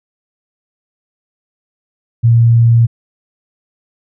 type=tone; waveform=sine; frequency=116.54 Hz; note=A#2; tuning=in tune; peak=-5 dBFS; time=2.23-2.87 s; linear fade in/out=20 ms; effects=none